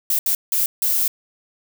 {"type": "noise bursts at uneven times", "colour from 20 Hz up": "violet", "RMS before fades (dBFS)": -19, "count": 4, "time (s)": [[0.1, 0.19], [0.26, 0.35], [0.52, 0.66], [0.82, 1.08]], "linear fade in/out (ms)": 2, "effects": []}